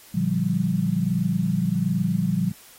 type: chord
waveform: sine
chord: G minor seventh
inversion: first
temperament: equal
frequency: 116.54 / 146.83 / 174.61 / 196 Hz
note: Bb2 / D3 / F3 / G3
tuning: 0 / 0 / 0 / 0 cents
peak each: -29 / -28 / -23 / -25 dBFS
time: 0.14-2.52 s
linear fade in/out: 10 ms
effects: white hiss -49 dBFS RMS until 2.78 s + AAC 48 kbps